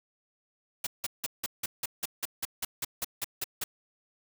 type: noise bursts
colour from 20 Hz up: white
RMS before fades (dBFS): -32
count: 15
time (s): 0.84-3.64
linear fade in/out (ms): 5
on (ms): 28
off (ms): 170
effects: none